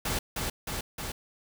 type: noise with echo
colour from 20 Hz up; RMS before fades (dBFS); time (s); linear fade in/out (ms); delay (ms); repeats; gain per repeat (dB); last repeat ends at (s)
pink; -30; 0.05-0.19; 5; 310; 3; -2; 1.12
effects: none